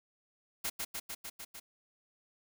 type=noise with echo; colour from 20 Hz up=white; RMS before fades=-35 dBFS; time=0.64-0.7 s; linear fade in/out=10 ms; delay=150 ms; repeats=6; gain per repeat=-2 dB; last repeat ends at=1.6 s; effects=none